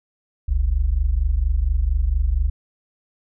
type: tone pair together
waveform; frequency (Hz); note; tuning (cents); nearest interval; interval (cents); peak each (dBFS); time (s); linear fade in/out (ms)
sine; 44.08 / 68.4; F1 / C#2; +17 / -23; minor sixth; 760; -19; 0.48-2.5; 10
effects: none